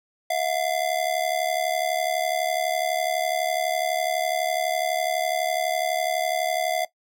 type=ring-modulated tone; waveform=square; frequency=686 Hz; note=F5; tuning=31 cents flat; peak=-20 dBFS; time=0.3-6.85 s; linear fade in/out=5 ms; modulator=36 Hz; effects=noise-tail reverb RT60 0.1 s tail -17 dB re dry